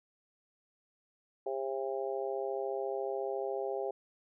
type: harmonic tone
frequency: 134.1 Hz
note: C3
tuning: 43 cents sharp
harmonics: 3 / 4 / 5 / 6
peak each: -36 / -38 / -40 / -42 dBFS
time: 1.46-3.91 s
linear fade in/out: 5 ms
effects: none